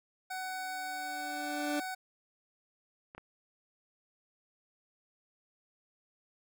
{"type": "tone", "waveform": "25% pulse", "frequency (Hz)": 749, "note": "F#5", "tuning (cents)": 21, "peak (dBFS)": -33, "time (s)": [0.3, 1.95], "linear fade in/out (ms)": 10}
{"type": "tone with exponential growth", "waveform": "30% pulse", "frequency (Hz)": 293.7, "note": "D4", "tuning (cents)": 0, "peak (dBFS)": -28, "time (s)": [0.32, 1.8], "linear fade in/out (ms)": 5, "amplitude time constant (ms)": 320}
{"type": "clicks", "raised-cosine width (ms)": 0.5, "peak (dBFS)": -32, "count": 2, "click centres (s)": [3.149, 3.18]}
{"effects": []}